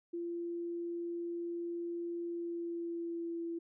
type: tone with pitch glide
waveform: sine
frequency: 342.7 to 336.2 Hz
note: F4 to E4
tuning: -33 to +34 cents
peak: -36 dBFS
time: 0.13-3.59 s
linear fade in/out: 10 ms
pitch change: -33 cents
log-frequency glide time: 2.24-3.44 s
effects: none